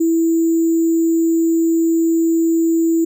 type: tone with sample-and-hold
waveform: sine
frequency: 329.4 Hz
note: E4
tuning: 1 cent flat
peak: -12 dBFS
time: 0-3.05 s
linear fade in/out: 10 ms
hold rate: 7350 Hz
effects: none

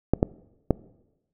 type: clicks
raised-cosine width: 2 ms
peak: -5 dBFS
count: 3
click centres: 0.136 / 0.229 / 0.707 s
effects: noise-tail reverb RT60 1.0 s tail -21 dB re dry

